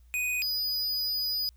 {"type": "tone pair in turn", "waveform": "square", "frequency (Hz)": [2489, 4948], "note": ["D#7", "D#8"], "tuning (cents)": [0, -10], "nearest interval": "octave", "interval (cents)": 1190, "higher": "second", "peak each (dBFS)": -28, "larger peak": "neither", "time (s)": [[0.14, 0.42], [0.42, 1.49]], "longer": "second", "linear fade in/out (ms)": 0, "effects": ["added 60 Hz sine -53 dBFS peak until 1.56 s", "white hiss -72 dBFS RMS until 1.56 s"]}